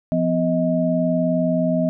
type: tone cluster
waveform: sine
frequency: 172.6 / 251.9 / 631 Hz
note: F3 / B3 / D#5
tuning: -20 / +34 / +24 cents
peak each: -21 dBFS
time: 0.12-1.89 s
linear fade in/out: 0 ms
effects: none